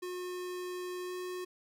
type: tone with pitch glide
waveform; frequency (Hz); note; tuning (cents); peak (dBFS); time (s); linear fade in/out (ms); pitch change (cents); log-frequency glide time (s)
square; 361.2 to 363.3; F#4 to F#4; -42 to -32; -38; 0.02-1.45; 10; +10; 1.05-1.12
effects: 12-bit